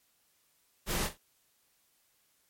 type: noise with echo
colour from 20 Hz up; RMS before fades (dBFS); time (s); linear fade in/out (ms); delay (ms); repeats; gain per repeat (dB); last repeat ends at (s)
pink; -32; 0.86-1.1; 50; 42; 2; -12; 1.184
effects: white hiss -71 dBFS RMS until 2.49 s + MP3 64 kbps